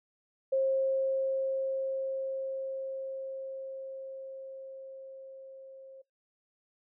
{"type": "tone with level ramp", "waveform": "sine", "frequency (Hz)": 534, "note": "C5", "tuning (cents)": 35, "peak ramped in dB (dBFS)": [-24, -47], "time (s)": [0.52, 6.02], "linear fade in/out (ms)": 10, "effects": ["noise-tail reverb RT60 0.2 s tail -24 dB re dry"]}